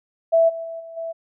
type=tone with level steps; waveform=sine; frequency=660 Hz; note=E5; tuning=2 cents sharp; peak=-12 / -27 / -29 / -35 / -26 dBFS; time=0.32-1.13 s; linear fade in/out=20 ms; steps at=0.48 / 0.63 / 0.79 / 0.96 s; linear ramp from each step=20 ms; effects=none